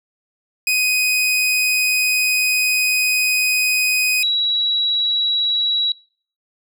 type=tone pair in turn; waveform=sawtooth / sine; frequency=2502 / 3894 Hz; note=D#7 / B7; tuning=+9 / -25 cents; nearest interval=minor sixth; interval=766 cents; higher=second; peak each=-12 / -15 dBFS; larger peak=first; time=0.67-4.23 / 4.23-5.92 s; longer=first; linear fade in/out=2 ms; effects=noise-tail reverb RT60 0.5 s tail -25 dB re dry